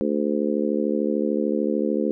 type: harmonic tone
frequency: 73.42 Hz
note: D2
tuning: in tune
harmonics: 3 / 4 / 5 / 6 / 7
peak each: -25 / -26 / -27 / -28 / -28 dBFS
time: 0.01-2.11 s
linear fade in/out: 0 ms
effects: none